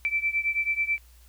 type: beating tone pair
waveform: sine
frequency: 2326 / 2335.2 Hz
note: D7 / D7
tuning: -17 / -10 cents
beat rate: 9.2 Hz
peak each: -26 / -28 dBFS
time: 0.05-0.98 s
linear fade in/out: 0 ms
effects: added 60 Hz sine -51 dBFS peak until 1.28 s + white hiss -60 dBFS RMS until 1.28 s